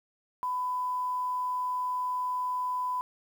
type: tone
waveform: sine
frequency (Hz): 1000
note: B5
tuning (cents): +21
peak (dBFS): -28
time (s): 0.43-3.01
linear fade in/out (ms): 0
effects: 9-bit